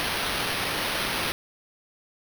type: noise with sample-and-hold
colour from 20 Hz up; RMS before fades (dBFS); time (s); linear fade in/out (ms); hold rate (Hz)
white; -28; 0-1.32; 0; 7350
effects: none